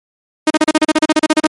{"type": "tone bursts", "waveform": "sawtooth", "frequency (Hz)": 310.3, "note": "D#4", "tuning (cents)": -5, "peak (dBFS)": -4, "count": 15, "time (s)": [0.47, 1.47], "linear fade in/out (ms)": 5, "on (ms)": 34, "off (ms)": 35, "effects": ["MP3 48 kbps"]}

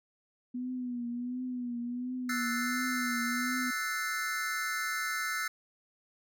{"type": "tone with vibrato", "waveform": "sine", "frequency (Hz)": 245.9, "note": "B3", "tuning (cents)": -7, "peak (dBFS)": -33, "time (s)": [0.54, 3.71], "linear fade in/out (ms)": 10, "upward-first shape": "triangle", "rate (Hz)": 1.4, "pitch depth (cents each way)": 65}
{"type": "chord", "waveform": "square", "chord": "F# half-diminished seventh", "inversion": "third", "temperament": "equal", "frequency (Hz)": [1318.5, 1480, 1760, 2093], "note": ["E6", "F#6", "A6", "C7"], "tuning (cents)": [0, 0, 0, 0], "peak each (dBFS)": -38, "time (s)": [2.29, 5.48], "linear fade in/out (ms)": 5}
{"effects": []}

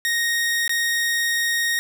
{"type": "tone with dropouts", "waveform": "sawtooth", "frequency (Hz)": 1864.7, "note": "A#6", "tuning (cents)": 0, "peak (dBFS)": -16, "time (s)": [0.05, 1.79], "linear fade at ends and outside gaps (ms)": 0, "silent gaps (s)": [0.678, 0.694], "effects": []}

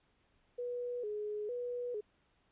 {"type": "tone with vibrato", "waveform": "sine", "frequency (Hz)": 452.7, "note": "A4", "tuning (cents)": 49, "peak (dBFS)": -36, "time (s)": [0.58, 2.01], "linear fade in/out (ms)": 10, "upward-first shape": "square", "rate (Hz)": 1.1, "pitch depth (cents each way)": 130, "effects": ["pink hiss -73 dBFS RMS until 2.51 s", "resampled to 8000 Hz"]}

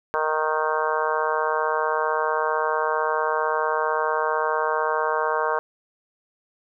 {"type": "harmonic tone", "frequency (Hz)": 155.56, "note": "D#3", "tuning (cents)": 0, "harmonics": [3, 4, 5, 6, 7, 8, 9, 10], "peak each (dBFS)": [-27, -28, -32, -27, -27, -32, -34, -30], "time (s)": [0.14, 5.59], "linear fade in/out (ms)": 0, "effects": []}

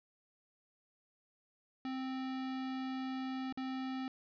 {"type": "tone with dropouts", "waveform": "square", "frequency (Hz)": 261.6, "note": "C4", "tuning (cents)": 0, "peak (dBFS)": -38, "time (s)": [1.85, 4.08], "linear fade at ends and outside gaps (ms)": 1, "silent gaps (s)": [3.525, 3.574], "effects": ["resampled to 11025 Hz", "11-bit"]}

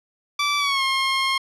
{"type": "tone with pitch glide", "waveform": "15% pulse", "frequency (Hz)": [1161, 1070.8], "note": ["D6", "C6"], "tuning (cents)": [-20, 40], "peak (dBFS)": -13, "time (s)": [0.39, 1.38], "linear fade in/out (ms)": 5, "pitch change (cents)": -140, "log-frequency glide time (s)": [0.58, 0.83], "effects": ["low-pass 7000 Hz 12 dB/octave"]}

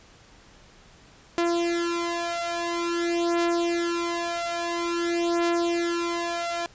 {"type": "beating tone pair", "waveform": "sawtooth", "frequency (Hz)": [341.7, 342.19], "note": ["F4", "F4"], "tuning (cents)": [-38, -35], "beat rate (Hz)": 0.49, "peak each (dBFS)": -23, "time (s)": [1.38, 6.66], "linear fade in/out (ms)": 0, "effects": ["pink hiss -53 dBFS RMS until 6.74 s", "resampled to 16000 Hz"]}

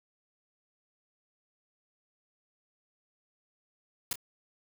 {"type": "noise with echo", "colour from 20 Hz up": "white", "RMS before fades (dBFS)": -31, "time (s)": [4.11, 4.13], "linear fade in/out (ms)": 2, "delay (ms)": 27, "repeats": 1, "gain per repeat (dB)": -12, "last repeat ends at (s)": 4.157, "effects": []}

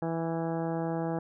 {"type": "harmonic tone with a mistuned harmonic", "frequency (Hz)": 164.81, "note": "E3", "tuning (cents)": 0, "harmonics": [1, 2, 3, 4, 5, 6, 7, 8, 9, 10], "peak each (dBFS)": [-33, -34, -36, -38, -38, -48, -50, -50, -55, -51], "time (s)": [0.02, 1.19], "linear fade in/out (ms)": 2, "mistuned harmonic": 8, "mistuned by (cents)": 18, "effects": []}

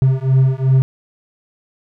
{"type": "beating tone pair", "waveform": "triangle", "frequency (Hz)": [130.81, 133.51], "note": ["C3", "C3"], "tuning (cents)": [0, 35], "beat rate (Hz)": 2.7, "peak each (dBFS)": -12, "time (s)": [0.02, 0.82], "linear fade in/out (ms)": 0, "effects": []}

